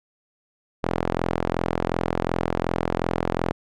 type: tone with band-pass filter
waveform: sawtooth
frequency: 42.73 Hz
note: F1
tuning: 37 cents flat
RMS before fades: -25 dBFS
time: 0.83-3.52 s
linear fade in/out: 10 ms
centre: 610 Hz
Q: 0.65
effects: none